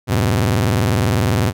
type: tone with vibrato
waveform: sawtooth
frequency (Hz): 106.3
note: G#2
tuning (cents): +41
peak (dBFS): -10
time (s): 0.07-1.53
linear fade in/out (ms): 50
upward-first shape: square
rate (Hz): 20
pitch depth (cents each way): 300
effects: none